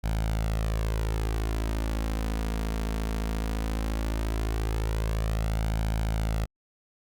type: tone with flanger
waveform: sawtooth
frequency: 54.4 Hz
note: A1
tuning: 19 cents flat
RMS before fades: -28 dBFS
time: 0.03-6.46 s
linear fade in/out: 20 ms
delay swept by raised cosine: 1.3 to 4.4 ms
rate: 0.17 Hz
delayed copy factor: +0.55
effects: Opus 48 kbps